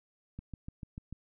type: click train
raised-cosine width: 5 ms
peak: -29 dBFS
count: 6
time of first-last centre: 0.39-1.126 s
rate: 6.79 Hz
effects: none